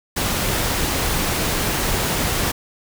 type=noise; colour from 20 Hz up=pink; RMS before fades=-21 dBFS; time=0.16-2.52 s; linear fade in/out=10 ms; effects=none